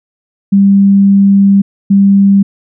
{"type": "tone bursts at uneven times", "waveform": "sine", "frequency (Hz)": 197.8, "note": "G3", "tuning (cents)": 16, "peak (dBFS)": -3, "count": 2, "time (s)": [[0.52, 1.62], [1.9, 2.43]], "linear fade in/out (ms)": 10, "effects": []}